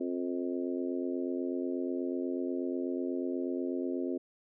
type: harmonic tone with a mistuned harmonic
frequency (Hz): 88.2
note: F2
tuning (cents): +18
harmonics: 3 / 4 / 5 / 6 / 7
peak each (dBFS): -34 / -35 / -41 / -44 / -45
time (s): 0-4.18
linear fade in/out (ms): 10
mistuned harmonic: 7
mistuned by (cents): +29
effects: none